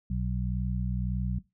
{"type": "harmonic tone", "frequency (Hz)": 61.8, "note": "B1", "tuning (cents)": 2, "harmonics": [1, 2, 3], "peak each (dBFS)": [-31, -33, -32], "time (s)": [0.1, 1.39], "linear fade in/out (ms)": 5, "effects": ["noise-tail reverb RT60 0.2 s tail -17 dB re dry"]}